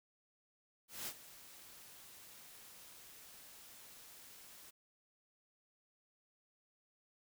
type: noise with ADSR envelope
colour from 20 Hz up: white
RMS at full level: -42 dBFS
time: 0.88-4.71 s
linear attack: 190 ms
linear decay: 62 ms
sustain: -15 dB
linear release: 15 ms
effects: none

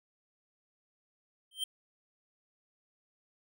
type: tone with exponential growth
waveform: square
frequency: 3136 Hz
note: G7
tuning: in tune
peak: -29 dBFS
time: 1.51-1.64 s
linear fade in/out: 5 ms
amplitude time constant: 28 ms
effects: none

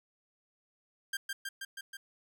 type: tone with echo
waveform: sawtooth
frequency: 1591 Hz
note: G6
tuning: 25 cents sharp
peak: -29 dBFS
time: 1.13-1.17 s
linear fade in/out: 5 ms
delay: 160 ms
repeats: 5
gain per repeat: -2 dB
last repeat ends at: 1.97 s
effects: none

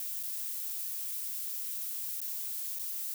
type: noise with dropouts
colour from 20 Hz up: violet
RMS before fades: -37 dBFS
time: 0-3.14 s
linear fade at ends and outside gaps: 1 ms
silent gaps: 0.229-0.234 / 2.204-2.215 / 2.788-2.794 s
effects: none

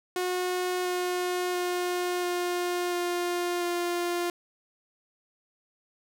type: tone with pitch steps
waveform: sawtooth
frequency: 362.8 / 360.1 / 357.4 / 354.7 / 352.1 / 349.4 Hz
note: F#4 / F#4 / F4 / F4 / F4 / F4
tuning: -34 / -47 / +40 / +27 / +14 / +1 cents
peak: -23 dBFS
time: 0.16-4.3 s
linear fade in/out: 2 ms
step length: 690 ms
effects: none

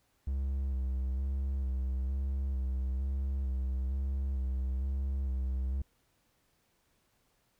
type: tone with vibrato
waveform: triangle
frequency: 66.2 Hz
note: C2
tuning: 21 cents sharp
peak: -28 dBFS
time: 0.27-5.82 s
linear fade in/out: 5 ms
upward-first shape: square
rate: 1.1 Hz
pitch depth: 35 cents each way
effects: pink hiss -73 dBFS RMS until 7.59 s

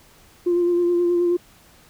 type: tone with vibrato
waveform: sine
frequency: 349.2 Hz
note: F4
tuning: in tune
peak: -15 dBFS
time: 0.46-1.37 s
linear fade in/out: 10 ms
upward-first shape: sine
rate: 9.4 Hz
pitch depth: 22 cents each way
effects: tanh soft clip ceiling -12 dBFS + pink hiss -52 dBFS RMS until 1.89 s

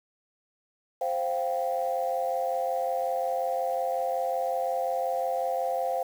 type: chord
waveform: sine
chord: C suspended fourth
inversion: none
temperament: equal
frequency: 523.3 / 698.5 / 784 Hz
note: C5 / F5 / G5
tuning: 0 / 0 / 0 cents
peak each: -29 / -29 / -31 dBFS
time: 1.01-6.03 s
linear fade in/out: 5 ms
effects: tanh soft clip ceiling -17 dBFS + 8-bit

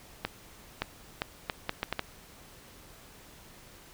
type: accelerating click train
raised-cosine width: 0.3 ms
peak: -13 dBFS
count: 8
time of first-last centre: 0.25-1.994 s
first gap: 570 ms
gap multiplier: 0.7
effects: pink hiss -53 dBFS RMS until 3.93 s

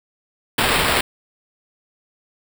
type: noise with sample-and-hold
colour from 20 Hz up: blue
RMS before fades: -18 dBFS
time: 0.58-1.01 s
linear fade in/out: 5 ms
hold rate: 6300 Hz
effects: none

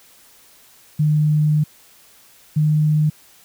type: tone pair in turn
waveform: sine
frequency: 151.6 / 152.57 Hz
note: D#3 / D#3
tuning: -45 / -34 cents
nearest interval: unison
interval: 11 cents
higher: second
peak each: -13 dBFS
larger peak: neither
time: 0.99-1.64 / 2.56-3.1 s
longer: first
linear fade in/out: 10 ms
effects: white hiss -50 dBFS RMS until 3.44 s

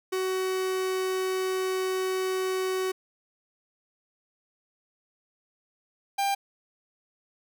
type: tone pair in turn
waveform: 45% pulse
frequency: 375.1 / 794.8 Hz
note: F#4 / G5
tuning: +24 / +24 cents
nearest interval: octave + minor second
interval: 1300 cents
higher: second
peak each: -26 / -24 dBFS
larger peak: second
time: 0.12-2.92 / 6.18-6.35 s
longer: first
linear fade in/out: 10 ms
effects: none

